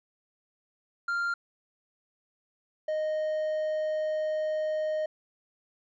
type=tone pair in turn; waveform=triangle; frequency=1393 / 619.4 Hz; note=F6 / D#5; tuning=-5 / -8 cents; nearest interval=octave + major second; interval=1403 cents; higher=first; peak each=-25 dBFS; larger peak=neither; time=1.08-1.34 / 2.88-5.06 s; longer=second; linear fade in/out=5 ms; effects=resampled to 16000 Hz